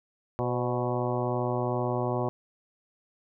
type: harmonic tone with a mistuned harmonic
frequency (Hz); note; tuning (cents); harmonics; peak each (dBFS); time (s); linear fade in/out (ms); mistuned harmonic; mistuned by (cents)
122.5; B2; -14; 1 / 2 / 3 / 4 / 5 / 6 / 7 / 8 / 9; -31 / -35 / -32 / -35 / -34 / -36 / -38 / -38 / -40; 0.39-2.29; 0; 4; +62
effects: none